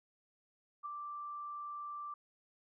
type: tone with ADSR envelope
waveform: sine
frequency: 1174.7 Hz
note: D6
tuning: in tune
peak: -37 dBFS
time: 0.83-2.14 s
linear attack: 28 ms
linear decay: 6 ms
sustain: -4 dB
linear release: 4 ms
effects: none